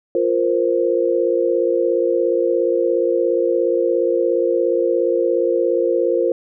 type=chord; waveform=sine; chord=F suspended fourth; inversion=none; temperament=equal; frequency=349.2 / 466.2 / 523.3 Hz; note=F4 / Bb4 / C5; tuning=0 / 0 / 0 cents; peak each=-19 dBFS; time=0.15-6.32 s; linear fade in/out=2 ms; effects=none

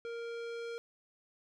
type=tone with low-pass filter sweep; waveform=square; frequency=466.2 Hz; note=A#4; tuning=in tune; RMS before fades=-41 dBFS; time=0.05-0.78 s; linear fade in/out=0 ms; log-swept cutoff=3100 to 5000 Hz; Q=0.71; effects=none

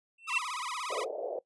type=tone with exponential growth; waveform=triangle; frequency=2696 Hz; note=E7; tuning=38 cents sharp; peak=-22 dBFS; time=0.18-0.38 s; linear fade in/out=5 ms; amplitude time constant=43 ms
type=tone with vibrato; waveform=sawtooth; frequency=1116 Hz; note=C#6; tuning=11 cents sharp; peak=-31 dBFS; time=0.27-1.05 s; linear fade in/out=20 ms; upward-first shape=sine; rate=17 Hz; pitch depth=250 cents each way
type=band-pass noise; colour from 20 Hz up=pink; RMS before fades=-36 dBFS; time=0.9-1.39 s; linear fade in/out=2 ms; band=440 to 640 Hz; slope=48 dB/octave
effects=noise-tail reverb RT60 0.1 s tail -19 dB re dry + resampled to 24000 Hz

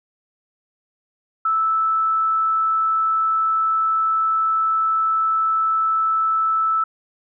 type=tone; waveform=sine; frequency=1314 Hz; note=E6; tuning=6 cents flat; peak=-16 dBFS; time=1.45-6.84 s; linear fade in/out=5 ms; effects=none

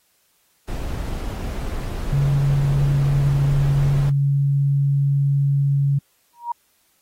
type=noise; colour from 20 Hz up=brown; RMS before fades=-26 dBFS; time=0.68-4.1 s; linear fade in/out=5 ms
type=tone; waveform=sine; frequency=140 Hz; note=C#3; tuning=18 cents sharp; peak=-15 dBFS; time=2.12-5.99 s; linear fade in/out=10 ms
type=tone with exponential growth; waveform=sine; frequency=948 Hz; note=A#5; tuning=29 cents sharp; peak=-18 dBFS; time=6.33-6.52 s; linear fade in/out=5 ms; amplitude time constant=40 ms
effects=white hiss -63 dBFS RMS until 7.01 s + AAC 48 kbps

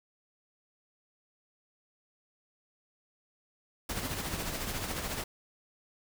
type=noise with tremolo; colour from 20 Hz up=pink; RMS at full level=-34 dBFS; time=3.89-5.24 s; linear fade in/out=5 ms; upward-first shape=sine; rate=14 Hz; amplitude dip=45%; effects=none

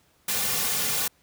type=noise with comb filter; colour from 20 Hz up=white; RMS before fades=-26 dBFS; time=0.28-1.08 s; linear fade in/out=5 ms; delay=3.1 ms; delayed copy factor=-0.85; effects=pink hiss -63 dBFS RMS until 1.22 s + high-pass 60 Hz 12 dB/octave

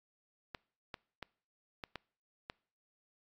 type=clicks; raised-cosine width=0.3 ms; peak=-25 dBFS; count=6; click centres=0.548 / 0.942 / 1.227 / 1.838 / 1.957 / 2.499 s; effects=noise-tail reverb RT60 0.5 s tail -25 dB re dry + AAC 48 kbps

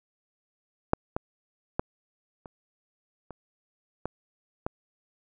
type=clicks; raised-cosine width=1 ms; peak=-6 / -14 / -11 / -28 / -26 / -16 / -15 dBFS; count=7; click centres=0.934 / 1.165 / 1.795 / 2.458 / 3.307 / 4.056 / 4.665 s; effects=none

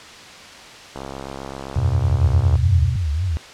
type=click train; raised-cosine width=1 ms; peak=-17 dBFS; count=109; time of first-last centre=0.96-2.555 s; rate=67.7 Hz
type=chord; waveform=sine; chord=E suspended second; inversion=none; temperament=equal; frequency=82.41 / 92.5 / 123.47 Hz; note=E2 / F#2 / B2; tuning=0 / 0 / 0 cents; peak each=-20 dBFS; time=1.76-2.96 s; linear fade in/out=5 ms
type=tone with vibrato; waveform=sine; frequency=82.41 Hz; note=E2; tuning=in tune; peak=-18 dBFS; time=2.1-3.37 s; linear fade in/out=0 ms; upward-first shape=triangle; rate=3.7 Hz; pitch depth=290 cents each way
effects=white hiss -39 dBFS RMS until 3.53 s + low-pass 5000 Hz 12 dB/octave

